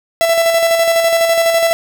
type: tone with tremolo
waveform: 45% pulse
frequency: 666 Hz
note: E5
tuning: 18 cents sharp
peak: -9 dBFS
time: 0.21-1.73 s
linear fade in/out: 0 ms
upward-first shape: square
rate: 12 Hz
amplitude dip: 35%
effects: none